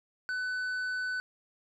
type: tone with tanh clipping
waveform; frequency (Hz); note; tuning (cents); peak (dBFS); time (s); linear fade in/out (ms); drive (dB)
sine; 1500; F#6; +23; -32; 0.29-1.2; 0; 6
effects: none